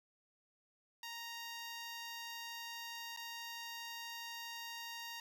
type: tone with dropouts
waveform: 10% pulse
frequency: 932.3 Hz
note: A#5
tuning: in tune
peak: -36 dBFS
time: 1.03-5.2 s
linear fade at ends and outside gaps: 2 ms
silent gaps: 3.164-3.172 s
effects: none

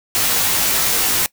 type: noise with comb filter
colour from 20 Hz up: white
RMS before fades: -17 dBFS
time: 0.15-1.26 s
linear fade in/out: 0 ms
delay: 16 ms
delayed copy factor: -0.9
effects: noise-tail reverb RT60 0.1 s tail -21 dB re dry

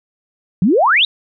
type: exponential sweep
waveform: sine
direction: up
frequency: 161.7 to 3951 Hz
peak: -9 dBFS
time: 0.62-1.05 s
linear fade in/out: 2 ms
effects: none

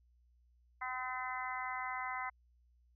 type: harmonic tone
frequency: 255.1 Hz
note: C4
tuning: 44 cents flat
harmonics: 3 / 4 / 5 / 6 / 7 / 8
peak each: -44 / -42 / -45 / -48 / -51 / -43 dBFS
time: 0.81-2.3 s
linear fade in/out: 10 ms
effects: added 60 Hz sine -66 dBFS peak until 2.95 s

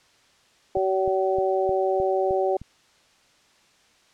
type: harmonic tone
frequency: 190 Hz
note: F#3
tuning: 46 cents sharp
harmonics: 2 / 3 / 4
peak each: -23 / -25 / -26 dBFS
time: 0.75-2.57 s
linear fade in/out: 5 ms
type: click train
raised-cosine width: 5 ms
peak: -26 dBFS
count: 7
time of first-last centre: 0.77-2.616 s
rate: 3.25 Hz
effects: white hiss -59 dBFS RMS until 4.13 s + low-pass 6000 Hz 12 dB/octave

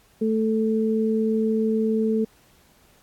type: tone pair together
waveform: sine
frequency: 220 / 440 Hz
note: A3 / A4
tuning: 0 / 0 cents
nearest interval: octave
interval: 1200 cents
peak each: -21 / -23 dBFS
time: 0.21-2.25 s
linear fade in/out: 10 ms
effects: pink hiss -58 dBFS RMS until 3.02 s + AAC 64 kbps

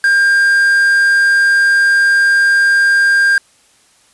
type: tone with quantisation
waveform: triangle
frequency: 1600 Hz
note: G6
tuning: 35 cents sharp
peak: -6 dBFS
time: 0.04-3.38 s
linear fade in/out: 2 ms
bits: 4
effects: white hiss -51 dBFS RMS until 4.13 s + resampled to 24000 Hz

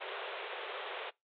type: band-pass noise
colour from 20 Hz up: pink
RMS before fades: -42 dBFS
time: 0-1.11 s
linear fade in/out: 20 ms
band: 380 to 3700 Hz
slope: 96 dB/octave
effects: noise-tail reverb RT60 0.2 s tail -24 dB re dry + AAC 64 kbps

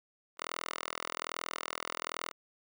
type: tone with high-pass filter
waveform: 5% pulse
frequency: 41.2 Hz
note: E1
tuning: in tune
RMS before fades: -40 dBFS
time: 0.37-2.33 s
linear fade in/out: 50 ms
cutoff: 950 Hz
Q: 1
effects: none

